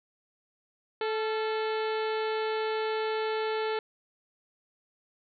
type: harmonic tone with a mistuned harmonic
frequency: 436.2 Hz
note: A4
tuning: 15 cents flat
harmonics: 1 / 2 / 3 / 4 / 5 / 6 / 7 / 8 / 9 / 10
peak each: -29 / -35 / -39 / -41 / -43 / -45 / -46 / -47 / -48 / -49 dBFS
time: 1.01-3.79 s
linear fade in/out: 2 ms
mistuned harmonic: 3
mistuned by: +63 cents
effects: none